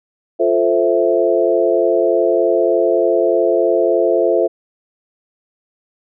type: chord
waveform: sine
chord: F major seventh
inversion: none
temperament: equal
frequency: 349.2 / 440 / 523.3 / 659.3 Hz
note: F4 / A4 / C5 / E5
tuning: 0 / 0 / 0 / 0 cents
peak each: -17 dBFS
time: 0.39-4.48 s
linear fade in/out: 20 ms
effects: none